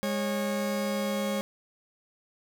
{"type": "tone pair together", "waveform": "40% pulse", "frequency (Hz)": [205, 546.8], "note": ["G#3", "C#5"], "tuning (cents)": [-22, -24], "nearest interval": "octave + perfect fourth", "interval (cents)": 1698, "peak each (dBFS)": [-29, -30], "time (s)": [0.03, 1.41], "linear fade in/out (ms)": 0, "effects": []}